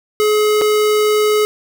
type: tone with dropouts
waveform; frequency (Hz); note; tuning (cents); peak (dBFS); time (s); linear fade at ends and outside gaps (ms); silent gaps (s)
square; 424.1; G#4; +36; -12; 0.2-1.45; 0; 0.613-0.618
effects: none